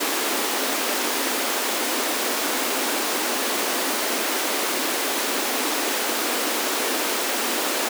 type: high-pass noise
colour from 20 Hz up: pink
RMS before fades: -24 dBFS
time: 0-7.89 s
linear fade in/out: 10 ms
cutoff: 250 Hz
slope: 48 dB/octave
effects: none